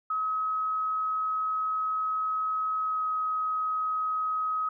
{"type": "tone with pitch glide", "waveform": "sine", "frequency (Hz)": [1276, 1267.2], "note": ["D#6", "D#6"], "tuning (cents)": [43, 31], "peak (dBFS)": -26, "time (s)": [0.1, 4.69], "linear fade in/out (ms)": 5, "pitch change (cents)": -12, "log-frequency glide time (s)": [2.82, 3.05], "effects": []}